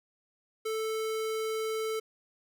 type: tone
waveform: square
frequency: 440 Hz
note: A4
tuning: in tune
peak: -31 dBFS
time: 0.65-2 s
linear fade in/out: 10 ms
effects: none